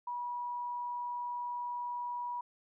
sine tone, 970 Hz, B5, 31 cents flat, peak -35 dBFS, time 0.07-2.41 s, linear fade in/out 5 ms, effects none

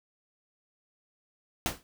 pink noise with exponential decay, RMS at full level -26 dBFS, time 1.66-1.83 s, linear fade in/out 0 ms, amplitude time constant 35 ms, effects none

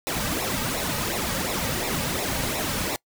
pink noise with flanger, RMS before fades -27 dBFS, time 0.07-2.96 s, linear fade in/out 0 ms, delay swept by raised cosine 0.63 to 2.93 ms, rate 2.8 Hz, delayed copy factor -0.7, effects noise-tail reverb RT60 0.1 s tail -24 dB re dry

